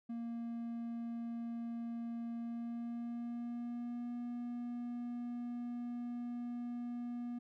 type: tone with pitch glide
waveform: triangle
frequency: 233.1 to 240.9 Hz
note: A#3 to B3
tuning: 0 to -43 cents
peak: -37 dBFS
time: 0.09-7.39 s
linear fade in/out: 10 ms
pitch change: +57 cents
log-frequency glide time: 2.37-4.13 s
effects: none